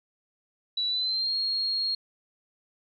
sine tone with pitch glide, 3937 to 4269 Hz, B7 to C8, -6 to +34 cents, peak -25 dBFS, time 0.77-1.95 s, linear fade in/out 5 ms, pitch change +140 cents, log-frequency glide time 0.88-1.35 s, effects none

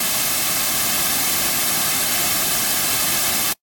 white noise with comb filter, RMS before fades -19 dBFS, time 0-3.53 s, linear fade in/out 5 ms, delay 2.1 ms, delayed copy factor -0.55, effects noise-tail reverb RT60 0.1 s tail -26 dB re dry + AAC 64 kbps

